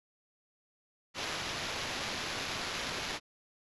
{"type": "noise with sample-and-hold", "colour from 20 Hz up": "white", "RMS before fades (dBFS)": -37, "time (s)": [1.14, 3.2], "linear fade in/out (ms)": 50, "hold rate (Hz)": 8820, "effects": ["resampled to 24000 Hz"]}